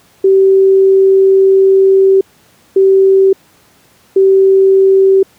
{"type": "tone bursts at uneven times", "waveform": "sine", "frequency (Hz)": 385.7, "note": "G4", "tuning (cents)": -28, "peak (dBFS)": -4, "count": 3, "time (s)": [[0.24, 2.21], [2.76, 3.33], [4.16, 5.23]], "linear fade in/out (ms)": 5, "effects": ["pink hiss -48 dBFS RMS until 5.38 s", "high-pass 100 Hz 12 dB/octave"]}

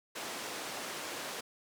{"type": "band-pass noise", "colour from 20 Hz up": "pink", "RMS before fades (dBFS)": -41, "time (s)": [0.15, 1.41], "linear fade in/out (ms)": 10, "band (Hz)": [350, 10000], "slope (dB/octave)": 12, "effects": []}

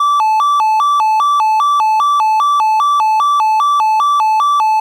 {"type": "tone with vibrato", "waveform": "triangle", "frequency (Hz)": 1005, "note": "B5", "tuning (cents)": 30, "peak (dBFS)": -7, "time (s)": [0, 4.8], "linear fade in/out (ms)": 5, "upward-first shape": "square", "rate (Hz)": 2.5, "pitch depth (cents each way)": 250, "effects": ["8-bit"]}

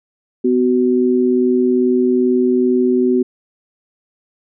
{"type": "tone pair together", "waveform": "sine", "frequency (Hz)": [251.1, 373.5], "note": ["B3", "F#4"], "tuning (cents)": [29, 16], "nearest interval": "perfect fifth", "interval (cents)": 687, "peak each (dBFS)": -14, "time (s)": [0.44, 3.23], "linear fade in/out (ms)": 10, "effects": []}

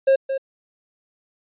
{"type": "tone with echo", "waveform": "triangle", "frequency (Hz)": 538, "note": "C5", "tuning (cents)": 48, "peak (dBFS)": -10, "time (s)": [0.07, 0.16], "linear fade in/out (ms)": 10, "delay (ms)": 220, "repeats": 1, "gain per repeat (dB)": -9, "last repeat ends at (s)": 0.38, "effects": ["resampled to 8000 Hz"]}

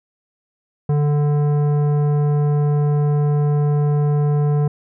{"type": "tone with tanh clipping", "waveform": "sine", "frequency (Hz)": 146.83, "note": "D3", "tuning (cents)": 0, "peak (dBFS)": -16, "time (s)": [0.89, 4.68], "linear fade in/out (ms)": 5, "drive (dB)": 13, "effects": []}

